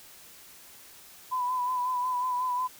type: tone with vibrato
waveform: sine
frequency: 1000 Hz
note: B5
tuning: 21 cents sharp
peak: -26 dBFS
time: 1.31-2.68 s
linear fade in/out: 20 ms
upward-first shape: sine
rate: 5.5 Hz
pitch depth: 34 cents each way
effects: white hiss -51 dBFS RMS until 2.79 s